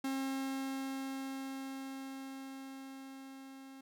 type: tone with level ramp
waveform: 45% pulse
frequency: 268.5 Hz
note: C4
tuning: 45 cents sharp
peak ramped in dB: -34 to -50 dBFS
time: 0.04-3.81 s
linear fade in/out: 5 ms
effects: none